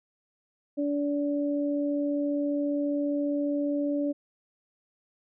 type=tone pair together; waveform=sine; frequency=288.4 / 576.8 Hz; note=D4 / D5; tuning=-31 / -31 cents; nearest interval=octave; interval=1200 cents; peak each=-26 / -31 dBFS; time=0.77-4.13 s; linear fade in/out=20 ms; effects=none